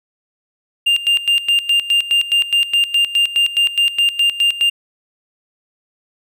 triangle tone with tremolo, 2800 Hz, F7, 4 cents sharp, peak -9 dBFS, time 0.86-4.7 s, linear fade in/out 10 ms, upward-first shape square, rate 4.8 Hz, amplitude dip 80%, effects none

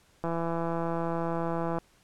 click train, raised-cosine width 1 ms, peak -18 dBFS, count 259, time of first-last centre 0.24-1.785 s, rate 167 Hz, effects pink hiss -63 dBFS RMS until 2.03 s + low-pass 11000 Hz 12 dB/octave

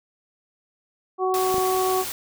harmonic tone, 373.3 Hz, F#4, 15 cents sharp, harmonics 1 / 2 / 3, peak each -22 / -25 / -27 dBFS, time 1.18-2.05 s, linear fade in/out 50 ms
white noise, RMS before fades -31 dBFS, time 1.34-2.12 s, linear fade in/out 0 ms
clicks, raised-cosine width 2 ms, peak -18 dBFS, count 2, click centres 1.543 / 1.582 s
effects none

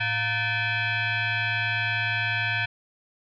sine tone with frequency modulation, 110 Hz, A2, in tune, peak -23 dBFS, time 0-2.66 s, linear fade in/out 10 ms, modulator 817 Hz, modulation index 3.4, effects none

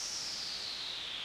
white noise with low-pass filter sweep, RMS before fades -40 dBFS, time 0-1.24 s, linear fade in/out 0 ms, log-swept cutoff 5900 to 3300 Hz, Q 6.4, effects none

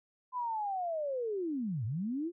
sine linear two-way sweep, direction down then up, 1020 to 100.7 to 357.7 Hz, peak -32 dBFS, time 0.32-2.32 s, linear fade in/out 50 ms, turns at 1.85 s, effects none

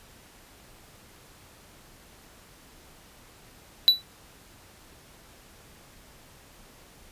triangle tone with exponential decay, 3951 Hz, B7, in tune, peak -8 dBFS, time 3.88-4.02 s, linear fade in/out 0 ms, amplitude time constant 29 ms, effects pink hiss -53 dBFS RMS until 7.11 s + resampled to 32000 Hz

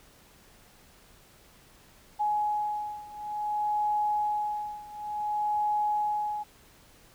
sine beating tone pair, 839 / 839.56 Hz, G#5 / G#5, +17 / +19 cents, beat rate 0.56 Hz, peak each -29 / -31 dBFS, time 2.19-6.44 s, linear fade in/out 20 ms, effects pink hiss -57 dBFS RMS until 7.14 s

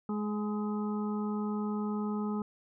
harmonic tone with a mistuned harmonic, 210 Hz, G#3, 19 cents sharp, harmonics 1 / 2 / 4 / 5 / 6, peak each -31 / -39 / -44 / -48 / -44 dBFS, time 0.09-2.42 s, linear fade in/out 2 ms, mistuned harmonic 5, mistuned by -38 cents, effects none

